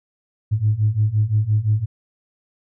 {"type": "beating tone pair", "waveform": "sine", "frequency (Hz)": [103.83, 109.63], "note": ["G#2", "A2"], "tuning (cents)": [0, -6], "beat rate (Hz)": 5.8, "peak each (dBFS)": [-19, -17], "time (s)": [0.51, 1.86], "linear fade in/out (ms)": 20, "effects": ["tanh soft clip ceiling -8 dBFS"]}